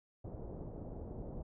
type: low-pass noise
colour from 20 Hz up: pink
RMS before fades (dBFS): -45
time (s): 0.24-1.43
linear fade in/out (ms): 10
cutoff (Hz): 660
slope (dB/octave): 24
effects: none